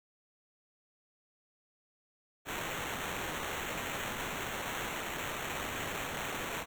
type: noise with sample-and-hold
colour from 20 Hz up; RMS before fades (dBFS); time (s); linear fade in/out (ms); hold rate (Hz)
white; -38; 2.45-6.66; 50; 4900
effects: none